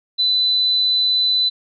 sine tone, 4002 Hz, B7, 22 cents sharp, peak -14 dBFS, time 0.18-1.5 s, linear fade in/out 20 ms, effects none

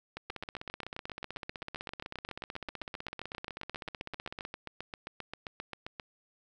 two click trains, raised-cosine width 0.3 ms, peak -23 / -23 dBFS, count 67 / 45, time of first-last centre 0.3-4.451 / 0.17-5.998 s, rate 15.9 / 7.55 Hz, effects none

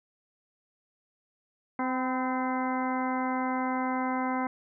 harmonic tone with a mistuned harmonic, 257.9 Hz, C4, 25 cents flat, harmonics 1 / 2 / 3 / 4 / 5 / 6 / 7 / 8, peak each -30 / -38 / -33 / -34 / -40 / -41 / -49 / -40 dBFS, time 1.79-4.47 s, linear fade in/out 2 ms, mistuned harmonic 4, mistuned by -29 cents, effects none

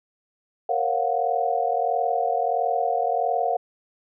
sine chord, Gb major seventh, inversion first, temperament equal with one note detuned, 466.2 / 543.9 / 698.5 / 740 Hz, Bb4 / Db5 / F5 / Gb5, 0 / -33 / 0 / 0 cents, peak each -28 / -29 / -24 / -25 dBFS, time 0.69-3.57 s, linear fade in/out 5 ms, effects none

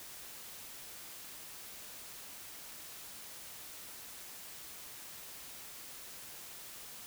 silence, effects white hiss -49 dBFS RMS until 7.06 s

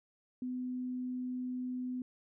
sine tone, 251.8 Hz, B3, 34 cents sharp, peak -35 dBFS, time 0.42-2.02 s, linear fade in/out 2 ms, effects none

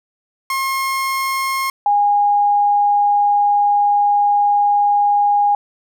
30% pulse / sine tone pair in turn, 1073 / 819.2 Hz, C6 / G#5, +43 / -24 cents, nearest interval perfect fourth, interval 467 cents, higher first, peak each -15 / -11 dBFS, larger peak second, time 0.5-1.7 / 1.86-5.55 s, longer second, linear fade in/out 2 ms, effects none

